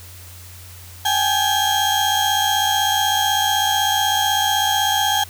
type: tone cluster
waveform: 35% pulse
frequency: 787 / 843 / 3234 Hz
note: G5 / G#5 / G#7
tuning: +7 / +26 / -47 cents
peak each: -19 dBFS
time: 1.05-5.24 s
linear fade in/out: 5 ms
effects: added 89 Hz sine -39 dBFS peak until 5.29 s + white hiss -42 dBFS RMS until 5.29 s